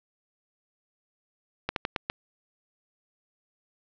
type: slowing click train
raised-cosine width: 0.3 ms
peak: -11 dBFS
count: 5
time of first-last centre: 1.69-2.099 s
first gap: 72 ms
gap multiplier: 1.24
effects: low-pass 5000 Hz 12 dB/octave